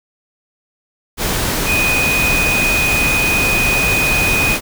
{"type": "tone in noise", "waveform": "sine", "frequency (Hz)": 2489, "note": "D#7", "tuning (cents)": 0, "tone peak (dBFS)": -14, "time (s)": [1.65, 4.58], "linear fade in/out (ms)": 50, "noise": "pink", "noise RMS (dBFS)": -18, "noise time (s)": [1.17, 4.61], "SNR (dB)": 1, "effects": []}